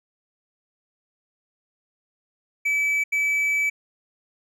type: tone bursts at uneven times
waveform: triangle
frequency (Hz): 2300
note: D7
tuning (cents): -37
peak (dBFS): -18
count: 2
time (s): 2.65-3.04 / 3.12-3.7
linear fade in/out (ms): 10
effects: none